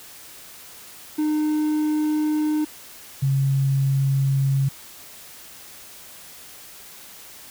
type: tone pair in turn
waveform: triangle / sine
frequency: 304.9 / 136.29 Hz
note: D#4 / C#3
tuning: -35 / -29 cents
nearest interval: octave + major second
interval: 1394 cents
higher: first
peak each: -17 dBFS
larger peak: neither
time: 1.18-2.65 / 3.22-4.69 s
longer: neither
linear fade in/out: 10 ms
effects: white hiss -43 dBFS RMS until 7.5 s